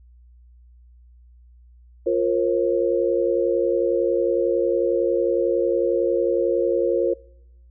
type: tone cluster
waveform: sine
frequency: 351.1 / 467 / 538 Hz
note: F4 / A#4 / C5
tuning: +9 / +3 / +48 cents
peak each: -22 dBFS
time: 2.06-7.14 s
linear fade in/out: 10 ms
effects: noise-tail reverb RT60 0.9 s tail -26 dB re dry + added 60 Hz sine -47 dBFS peak until 7.7 s